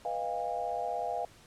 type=chord; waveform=sine; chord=F half-diminished seventh; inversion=second; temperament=equal with one note detuned; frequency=493.9 / 622.3 / 698.5 / 809.8 Hz; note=Cb5 / Eb5 / F5 / Ab5; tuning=0 / 0 / 0 / -44 cents; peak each=-39 / -39 / -34 / -37 dBFS; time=0.05-1.25 s; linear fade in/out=2 ms; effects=pink hiss -57 dBFS RMS until 1.46 s + low-pass 10000 Hz 12 dB/octave